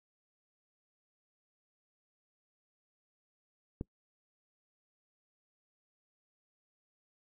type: click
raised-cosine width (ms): 3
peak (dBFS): -23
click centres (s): 3.811
effects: noise-tail reverb RT60 0.1 s tail -25 dB re dry